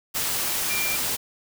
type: tone in noise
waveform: sine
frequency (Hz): 2376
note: D7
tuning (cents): +20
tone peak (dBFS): -27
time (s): 0.69-0.97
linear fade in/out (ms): 20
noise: white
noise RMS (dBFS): -26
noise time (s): 0.14-1.17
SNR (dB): -4
effects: none